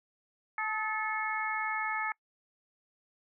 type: harmonic tone with a mistuned harmonic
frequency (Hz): 435.5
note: A4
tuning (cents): -18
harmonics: 2 / 3 / 4 / 5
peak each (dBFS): -36 / -36 / -36 / -36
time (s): 0.58-2.12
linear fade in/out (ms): 2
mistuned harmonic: 3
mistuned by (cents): -34
effects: noise-tail reverb RT60 0.1 s tail -25 dB re dry